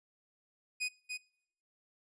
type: tone with echo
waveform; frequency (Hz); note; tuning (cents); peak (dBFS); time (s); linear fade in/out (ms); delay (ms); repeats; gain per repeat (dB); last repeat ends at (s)
sawtooth; 2489; D#7; 0; -29; 0.8-0.89; 20; 290; 1; -5; 1.18
effects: noise-tail reverb RT60 0.8 s tail -25 dB re dry + resampled to 22050 Hz